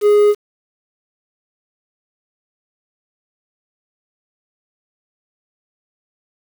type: tone with quantisation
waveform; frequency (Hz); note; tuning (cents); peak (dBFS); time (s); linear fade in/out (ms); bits
triangle; 415.3; G#4; 0; -6; 0.01-0.35; 50; 6
effects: none